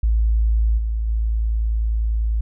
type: tone with level steps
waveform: sine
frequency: 55.1 Hz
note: A1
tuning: 3 cents sharp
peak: -14 / -19 / -17 dBFS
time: 0.03-2.41 s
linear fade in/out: 5 ms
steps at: 0.77 / 1.07 s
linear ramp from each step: 20 ms
effects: none